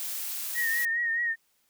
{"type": "noise", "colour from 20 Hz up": "blue", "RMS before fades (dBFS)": -34, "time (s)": [0, 0.85], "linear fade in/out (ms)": 0}
{"type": "tone with vibrato", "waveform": "sine", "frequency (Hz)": 1864.7, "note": "A#6", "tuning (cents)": 0, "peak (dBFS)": -25, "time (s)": [0.54, 1.36], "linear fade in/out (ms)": 50, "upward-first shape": "triangle", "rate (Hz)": 4.8, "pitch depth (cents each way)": 57}
{"effects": ["white hiss -70 dBFS RMS until 1.69 s"]}